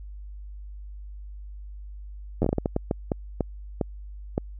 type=slowing click train; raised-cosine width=2 ms; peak=-10 dBFS; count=14; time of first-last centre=2.42-4.379 s; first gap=10 ms; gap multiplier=1.4; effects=added 50 Hz sine -37 dBFS peak until 4.59 s